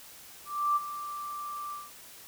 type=tone with ADSR envelope; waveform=sine; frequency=1174.7 Hz; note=D6; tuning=in tune; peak=-22 dBFS; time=0.45-1.91 s; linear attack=310 ms; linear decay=28 ms; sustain=-13 dB; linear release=190 ms; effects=white hiss -50 dBFS RMS until 2.27 s